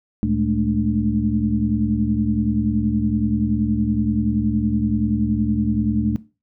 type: tone cluster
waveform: sine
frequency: 72 / 114.2 / 207.7 / 218.3 / 295.6 Hz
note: D2 / A#2 / G#3 / A3 / D4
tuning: -34 / -35 / 0 / -13 / +11 cents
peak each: -27 / -26 / -24 / -20 / -25 dBFS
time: 0.23-6.16 s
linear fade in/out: 0 ms
effects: noise-tail reverb RT60 0.3 s tail -18 dB re dry